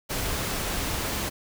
pink noise, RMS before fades -29 dBFS, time 0.09-1.3 s, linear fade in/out 20 ms, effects none

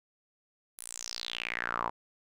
sawtooth tone with band-pass filter sweep, 58.8 Hz, A#1, 16 cents sharp, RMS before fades -37 dBFS, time 0.78-1.9 s, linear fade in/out 10 ms, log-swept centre 11000 to 920 Hz, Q 5.6, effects none

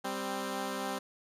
10% pulse tone pair together, 197.11 / 261.6 Hz, G3 / C4, +10 / 0 cents, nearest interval perfect fourth, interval 490 cents, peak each -29 / -28 dBFS, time 0.04-0.99 s, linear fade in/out 10 ms, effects resampled to 32000 Hz

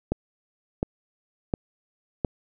click train, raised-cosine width 2 ms, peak -10 dBFS, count 4, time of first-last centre 0.12-2.248 s, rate 1.41 Hz, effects none

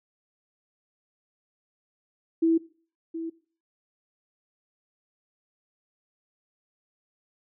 sine tone with echo, 328.2 Hz, E4, 8 cents flat, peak -18 dBFS, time 2.42-2.58 s, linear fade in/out 10 ms, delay 720 ms, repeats 1, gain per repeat -12 dB, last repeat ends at 3.3 s, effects noise-tail reverb RT60 0.4 s tail -19 dB re dry

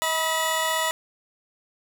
20% pulse tone cluster, 638 / 975 / 3508 Hz, D#5 / B5 / A7, +43 / -23 / -6 cents, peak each -22 / -20 / -25 dBFS, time 0.02-0.91 s, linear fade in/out 0 ms, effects none

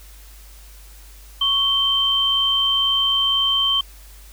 sine tone pair together, 1108.7 / 3119 Hz, C#6 / G7, 0 / -9 cents, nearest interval octave + tritone, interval 1791 cents, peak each -26 / -16 dBFS, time 1.41-3.81 s, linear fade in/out 5 ms, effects added 50 Hz sine -41 dBFS peak until 4.32 s + white hiss -48 dBFS RMS until 4.32 s

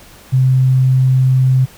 sine tone, 130.1 Hz, C3, 9 cents flat, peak -8 dBFS, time 0.32-1.66 s, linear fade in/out 20 ms, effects pink hiss -41 dBFS RMS until 1.77 s

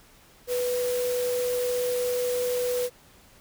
sine tone in noise, 493.9 Hz, B4, in tune, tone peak -24 dBFS, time 0.47-2.9 s, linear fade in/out 50 ms, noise white, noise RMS -36 dBFS, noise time 0.47-2.9 s, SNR +9 dB, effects pink hiss -55 dBFS RMS until 3.4 s

